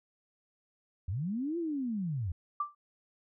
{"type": "linear two-way sweep", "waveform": "sine", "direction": "up then down", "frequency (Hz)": [77.6, 349.2, 77.6], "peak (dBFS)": -31, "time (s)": [1.08, 2.32], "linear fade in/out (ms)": 5, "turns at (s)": 1.58}
{"type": "tone with exponential decay", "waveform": "sine", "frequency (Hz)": 1174.7, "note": "D6", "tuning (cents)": 0, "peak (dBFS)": -26, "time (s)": [2.6, 2.75], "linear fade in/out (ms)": 5, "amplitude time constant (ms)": 32}
{"effects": []}